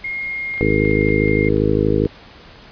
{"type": "tone with pitch glide", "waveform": "sine", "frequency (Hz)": [2141, 2119], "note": ["C7", "C7"], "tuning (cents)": [39, 21], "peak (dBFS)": -22, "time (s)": [0.04, 1.49], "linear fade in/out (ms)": 5, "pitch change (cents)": -18, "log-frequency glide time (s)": [0.22, 1.06]}
{"type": "clicks", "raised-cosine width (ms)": 0.3, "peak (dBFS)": -23, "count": 11, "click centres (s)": [0.54, 0.579, 0.612, 0.852, 0.912, 1.015, 1.088, 1.282, 1.446, 1.569, 2.052]}
{"type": "harmonic tone", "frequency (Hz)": 52.5, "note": "G#1", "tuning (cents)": 19, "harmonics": [1, 2, 3, 4, 5, 6, 7, 8, 9], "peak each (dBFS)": [-24, -22, -23, -24, -24, -21, -25, -20, -22], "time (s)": [0.61, 2.07], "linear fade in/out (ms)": 0}
{"effects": ["pink hiss -42 dBFS RMS until 2.71 s", "resampled to 11025 Hz"]}